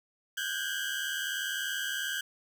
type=tone cluster; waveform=30% pulse; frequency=1457 / 1558 / 1638 / 2977 Hz; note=F#6 / G6 / G#6 / F#7; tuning=-27 / -11 / -24 / +10 cents; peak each=-39 / -32 / -34 / -38 dBFS; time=0.37-2.21 s; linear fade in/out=5 ms; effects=none